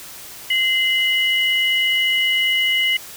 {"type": "tone pair together", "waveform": "sine", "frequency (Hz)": [2068, 2933], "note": ["C7", "F#7"], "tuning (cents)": [-21, -16], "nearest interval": "tritone", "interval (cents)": 605, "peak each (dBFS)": -18, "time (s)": [0.5, 2.97], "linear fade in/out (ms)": 5, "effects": ["white hiss -37 dBFS RMS until 3.16 s"]}